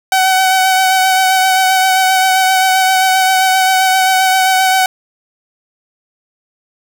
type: tone with vibrato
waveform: sawtooth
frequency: 755 Hz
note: F#5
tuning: 35 cents sharp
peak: -5 dBFS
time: 0.12-4.86 s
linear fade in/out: 2 ms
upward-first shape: sine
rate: 7.6 Hz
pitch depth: 20 cents each way
effects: 7-bit